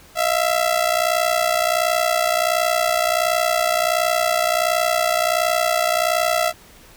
sawtooth ring-modulated tone, 666 Hz, E5, 18 cents sharp, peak -10 dBFS, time 0.15-6.53 s, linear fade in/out 50 ms, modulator 30.7 Hz, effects pink hiss -47 dBFS RMS until 6.96 s

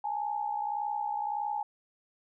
sine tone pair together, 830.6 / 892.3 Hz, G#5 / A5, 0 / +24 cents, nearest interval minor second, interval 124 cents, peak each -31 / -36 dBFS, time 0.04-1.63 s, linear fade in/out 5 ms, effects none

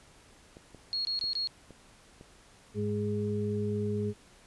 clicks, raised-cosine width 2 ms, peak -35 dBFS, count 5, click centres 0.569 / 0.747 / 1.24 / 1.707 / 2.211 s
sine tone bursts, 4305 Hz, C8, 49 cents sharp, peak -29 dBFS, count 4, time 0.93-1.473 s, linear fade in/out 0 ms, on 120 ms, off 21 ms
harmonic tone, 103.9 Hz, G#2, 1 cent sharp, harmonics 1 / 2 / 4, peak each -33 / -33 / -33 dBFS, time 2.74-4.14 s, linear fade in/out 50 ms
effects pink hiss -58 dBFS RMS until 4.46 s + resampled to 24000 Hz

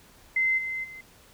sine tone with level steps, 2067 Hz, C7, 22 cents flat, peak -21 / -29 / -40 dBFS, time 0.36-1.01 s, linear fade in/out 5 ms, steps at 0.57 / 0.83 s, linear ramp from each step 20 ms, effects pink hiss -55 dBFS RMS until 1.33 s

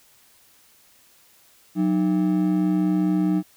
triangle ring-modulated tone, 245.6 Hz, B3, 9 cents flat, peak -13 dBFS, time 1.75-3.43 s, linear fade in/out 50 ms, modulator 62.3 Hz, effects white hiss -56 dBFS RMS until 3.56 s

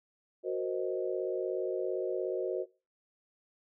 sine chord, C half-diminished seventh, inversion second, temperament equal, 370 / 466.2 / 523.3 / 622.3 Hz, Gb4 / Bb4 / C5 / Eb5, 0 / 0 / 0 / 0 cents, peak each -33 / -37 / -37 / -39 dBFS, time 0.43-2.66 s, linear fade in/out 50 ms, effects noise-tail reverb RT60 0.3 s tail -21 dB re dry

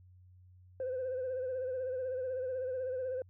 sine tone with vibrato, 513 Hz, C5, 34 cents flat, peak -32 dBFS, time 0.8-3.22 s, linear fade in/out 2 ms, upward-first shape sine, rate 16 Hz, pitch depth 51 cents each way, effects tanh soft clip ceiling -31 dBFS + added 91 Hz sine -56 dBFS peak until 3.29 s

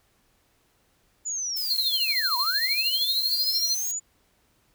sine linear two-way sweep, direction down then up, 7040 to 932.3 to 7040 Hz, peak -27 dBFS, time 1.25-4 s, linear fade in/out 20 ms, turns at 2.37 s
violet noise, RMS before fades -34 dBFS, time 1.56-3.92 s, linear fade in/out 10 ms
triangle tone with tremolo, 4186 Hz, C8, in tune, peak -20 dBFS, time 1.7-3.75 s, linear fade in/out 5 ms, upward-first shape sine, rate 13 Hz, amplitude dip 70%
effects pink hiss -66 dBFS RMS until 4.74 s

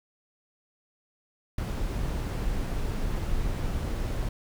brown noise with ADSR envelope, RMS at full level -24 dBFS, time 1.58-4.29 s, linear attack 5 ms, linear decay 4 ms, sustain -5 dB, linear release 5 ms, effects none

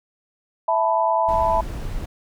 sine chord, E suspended fourth, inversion none, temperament just, 659.3 / 879 / 988.9 Hz, E5 / A5 / B5, 0 / -2 / +2 cents, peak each -21 dBFS, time 0.68-1.61 s, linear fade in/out 5 ms
brown noise, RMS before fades -28 dBFS, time 1.28-2.06 s, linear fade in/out 10 ms
effects none

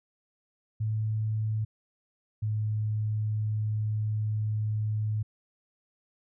sine tone pair in turn, 108.8 / 107.36 Hz, A2 / A2, -19 / -42 cents, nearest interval unison, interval 23 cents, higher first, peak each -26 dBFS, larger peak neither, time 0.8-1.65 / 2.42-5.23 s, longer second, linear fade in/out 10 ms, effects none

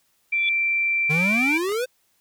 sine tone with exponential growth, 3432 Hz, A7, 44 cents flat, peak -21 dBFS, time 0.32-0.49 s, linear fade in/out 2 ms, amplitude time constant 35 ms
sine tone, 2349 Hz, D7, in tune, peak -19 dBFS, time 0.32-1.58 s, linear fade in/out 10 ms
square exponential sweep, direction up, 146.83 to 523.3 Hz, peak -23 dBFS, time 1.09-1.86 s, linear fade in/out 20 ms
clicks, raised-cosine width 0.3 ms, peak -24 dBFS, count 2, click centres 1.693 / 1.721 s
effects white hiss -66 dBFS RMS until 2.2 s

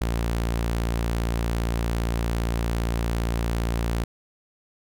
sawtooth tone, 57.5 Hz, A#1, 23 cents flat, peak -19 dBFS, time 0.01-4.04 s, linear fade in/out 5 ms, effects none

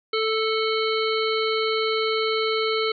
harmonic tone with a mistuned harmonic, 440 Hz, A4, in tune, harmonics 1 / 3 / 5 / 7 / 9 / 10, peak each -23 / -28 / -30 / -31 / -33 / -33 dBFS, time 0.13-2.92 s, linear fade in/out 5 ms, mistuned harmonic 10, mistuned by -31 cents, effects none

